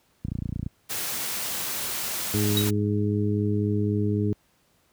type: click train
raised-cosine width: 5 ms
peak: -16 dBFS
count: 13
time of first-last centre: 0.25-0.664 s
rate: 29 Hz
type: noise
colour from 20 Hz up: white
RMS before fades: -30 dBFS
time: 0.89-2.71 s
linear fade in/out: 20 ms
type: harmonic tone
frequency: 103.83 Hz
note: G#2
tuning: in tune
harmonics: 1 / 2 / 3 / 4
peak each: -24 / -27 / -29 / -30 dBFS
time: 2.34-4.33 s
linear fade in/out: 0 ms
type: tone with exponential decay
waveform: square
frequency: 3827 Hz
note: A#7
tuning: 45 cents sharp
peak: -20 dBFS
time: 2.57-2.71 s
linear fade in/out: 1 ms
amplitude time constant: 29 ms
effects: pink hiss -65 dBFS RMS until 4.92 s + high-pass 60 Hz 12 dB/octave